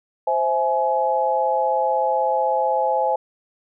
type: chord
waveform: sine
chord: C augmented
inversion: none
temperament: equal with one note detuned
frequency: 523.3 / 659.3 / 843.2 Hz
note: C5 / E5 / G#5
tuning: 0 / 0 / +26 cents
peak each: -22 / -24 / -20 dBFS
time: 0.27-3.16 s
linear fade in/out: 5 ms
effects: none